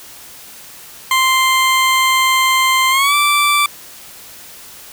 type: tone with pitch glide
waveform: 20% pulse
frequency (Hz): 1046.5 to 1167.9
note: C6 to D6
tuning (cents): 0 to -10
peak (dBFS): -6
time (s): 1.11-3.66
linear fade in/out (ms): 2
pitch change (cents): +190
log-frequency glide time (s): 2.9-3.15
effects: white hiss -37 dBFS RMS until 4.92 s

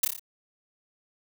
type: noise with echo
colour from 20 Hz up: blue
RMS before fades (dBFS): -21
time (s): 0.03-0.05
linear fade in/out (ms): 5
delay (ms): 29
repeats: 5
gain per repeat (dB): -4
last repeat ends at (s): 0.195
effects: none

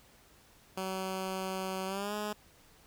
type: tone with pitch glide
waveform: 10% pulse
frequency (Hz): 189 to 209.7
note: F#3 to G#3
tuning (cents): +37 to +17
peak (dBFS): -26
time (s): 0.77-2.33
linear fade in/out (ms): 5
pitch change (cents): +180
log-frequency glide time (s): 1.86-2.14
effects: pink hiss -61 dBFS RMS until 2.86 s

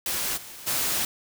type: noise with level steps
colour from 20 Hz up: white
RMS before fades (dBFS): -28 / -42 / -26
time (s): 0.06-1.05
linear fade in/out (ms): 2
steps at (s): 0.36 / 0.66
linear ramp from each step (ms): 20
effects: none

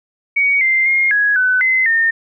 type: tone with pitch steps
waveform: sine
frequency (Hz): 2246 / 2089 / 2134 / 1666 / 1505 / 2051 / 1822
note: C#7 / C7 / C7 / G#6 / F#6 / C7 / A#6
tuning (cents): +22 / -3 / +34 / +5 / +29 / -35 / -40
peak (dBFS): -11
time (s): 0.36-2.11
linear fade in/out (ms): 10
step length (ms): 250
effects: none

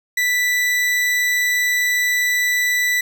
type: tone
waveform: 40% pulse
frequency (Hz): 1975.5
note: B6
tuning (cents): 0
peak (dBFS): -15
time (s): 0.17-3.01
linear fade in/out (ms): 5
effects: none

